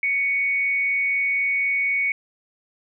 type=tone with frequency modulation; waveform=sine; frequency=2229 Hz; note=C#7; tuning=9 cents sharp; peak=-19 dBFS; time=0.03-2.12 s; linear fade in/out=2 ms; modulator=214 Hz; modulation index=0.25; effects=none